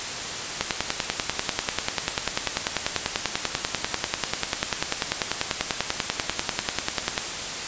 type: click train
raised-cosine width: 0.2 ms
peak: -4 dBFS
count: 68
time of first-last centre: 0.61-7.179 s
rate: 10.2 Hz
effects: white hiss -30 dBFS RMS until 7.67 s + resampled to 16000 Hz